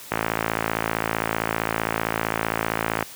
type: click train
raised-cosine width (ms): 0.5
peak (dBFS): -6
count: 162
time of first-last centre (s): 0.12-3.026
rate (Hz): 55.4
effects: white hiss -41 dBFS RMS until 3.15 s + high-pass 80 Hz 12 dB/octave